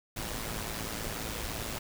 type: noise with amplitude modulation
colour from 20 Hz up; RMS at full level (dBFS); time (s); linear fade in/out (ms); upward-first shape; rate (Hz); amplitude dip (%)
pink; -34; 0.16-1.79; 10; sine; 110; 60
effects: none